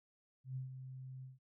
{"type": "tone with ADSR envelope", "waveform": "sine", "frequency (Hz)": 130.4, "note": "C3", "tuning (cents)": -5, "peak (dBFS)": -38, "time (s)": [0.44, 1.39], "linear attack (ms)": 120, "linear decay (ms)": 130, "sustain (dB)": -8, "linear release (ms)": 160, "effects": []}